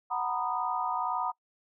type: chord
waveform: sine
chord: B major seventh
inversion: second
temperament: just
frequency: 740.8 / 926 / 987.8 / 1234.7 Hz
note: F#5 / A#5 / B5 / D#6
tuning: +2 / -12 / 0 / -14 cents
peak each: -34 dBFS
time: 0.1-1.32 s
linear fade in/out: 20 ms
effects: noise-tail reverb RT60 0.1 s tail -23 dB re dry